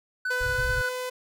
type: tone with vibrato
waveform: triangle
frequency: 1494 Hz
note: F#6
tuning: 16 cents sharp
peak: -24 dBFS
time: 0.25-0.89 s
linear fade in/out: 5 ms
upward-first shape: square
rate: 3 Hz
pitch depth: 10 cents each way
type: tone with pitch glide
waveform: sawtooth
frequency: 500 to 504.1 Hz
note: B4 to B4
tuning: +21 to +35 cents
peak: -26 dBFS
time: 0.3-1.1 s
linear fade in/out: 10 ms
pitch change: +14 cents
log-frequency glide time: 0.49-0.57 s
type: low-pass noise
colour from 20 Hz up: white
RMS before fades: -32 dBFS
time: 0.4-0.82 s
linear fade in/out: 10 ms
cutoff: 120 Hz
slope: 48 dB/octave
effects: none